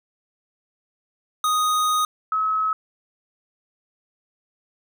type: tone pair in turn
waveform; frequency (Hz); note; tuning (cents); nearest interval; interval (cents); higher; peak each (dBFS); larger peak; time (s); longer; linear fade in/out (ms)
square / sine; 1244.5 / 1285.4; D#6 / E6; 0 / -44; minor second; 56; second; -19; neither; 1.44-2.05 / 2.32-2.73; first; 2
effects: none